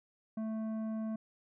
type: tone with tanh clipping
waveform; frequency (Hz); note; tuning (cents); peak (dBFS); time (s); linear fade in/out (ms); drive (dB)
sine; 220; A3; 0; -36; 0.37-1.16; 5; 10
effects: none